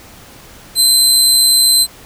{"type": "tone", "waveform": "25% pulse", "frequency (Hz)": 4084, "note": "C8", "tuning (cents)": -43, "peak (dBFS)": -3, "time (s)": [0.75, 1.87], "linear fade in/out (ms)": 50, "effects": ["pink hiss -39 dBFS RMS until 2.05 s"]}